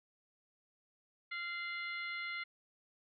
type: harmonic tone with a mistuned harmonic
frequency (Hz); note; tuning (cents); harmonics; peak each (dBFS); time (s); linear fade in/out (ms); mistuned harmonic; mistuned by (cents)
692; F5; -16; 2 / 3 / 4 / 5 / 6; -45 / -40 / -52 / -52 / -52; 1.31-2.44; 10; 4; +68
effects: none